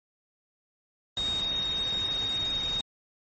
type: tone in noise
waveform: sine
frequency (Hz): 3729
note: A#7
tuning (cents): 0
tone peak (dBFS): -27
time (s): 1.17-2.81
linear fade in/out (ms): 2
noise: pink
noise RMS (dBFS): -39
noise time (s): 1.17-2.81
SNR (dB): +9
effects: MP3 32 kbps